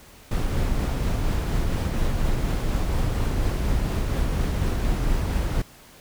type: noise with tremolo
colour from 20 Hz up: brown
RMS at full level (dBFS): -22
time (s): 0.31-5.62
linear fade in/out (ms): 5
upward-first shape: triangle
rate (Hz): 4.2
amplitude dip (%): 25
effects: pink hiss -49 dBFS RMS until 6 s